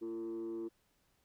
sine tone with frequency modulation, 340.5 Hz, F4, 44 cents flat, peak -36 dBFS, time 0.01-0.69 s, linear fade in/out 20 ms, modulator 112 Hz, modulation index 0.47, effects tanh soft clip ceiling -36 dBFS + pink hiss -75 dBFS RMS until 1.24 s

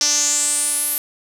sawtooth tone with band-pass filter sweep, 293.7 Hz, D4, in tune, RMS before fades -19 dBFS, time 0.01-0.98 s, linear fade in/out 0 ms, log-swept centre 5600 to 12000 Hz, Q 6.7, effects none

